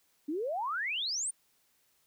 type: exponential sweep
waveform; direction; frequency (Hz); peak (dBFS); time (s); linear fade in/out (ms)
sine; up; 280 to 9420; -31; 0.28-1.31; 10
effects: white hiss -71 dBFS RMS until 2.06 s